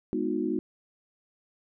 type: chord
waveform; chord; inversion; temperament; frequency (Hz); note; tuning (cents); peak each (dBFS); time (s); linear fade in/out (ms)
sine; G# minor seventh; none; equal with one note detuned; 207.7 / 246.9 / 311.1 / 362; G#3 / B3 / D#4 / F#4; 0 / 0 / 0 / -38; -34 / -32 / -30 / -31; 0.13-0.59; 0
effects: none